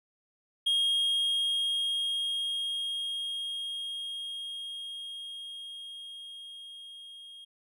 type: tone with level ramp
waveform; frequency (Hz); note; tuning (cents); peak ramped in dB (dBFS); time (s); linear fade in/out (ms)
triangle; 3252; G#7; -37; -22 to -44; 0.66-7.45; 10
effects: none